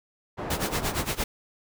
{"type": "low-pass noise", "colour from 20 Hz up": "white", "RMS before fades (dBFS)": -34, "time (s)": [0.37, 1.06], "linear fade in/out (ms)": 20, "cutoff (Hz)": 820, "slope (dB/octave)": 12}
{"type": "noise with tremolo", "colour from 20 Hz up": "pink", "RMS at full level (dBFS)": -26, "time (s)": [0.5, 1.24], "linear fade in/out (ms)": 5, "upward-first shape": "sine", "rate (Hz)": 8.7, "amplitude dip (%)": 90}
{"effects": []}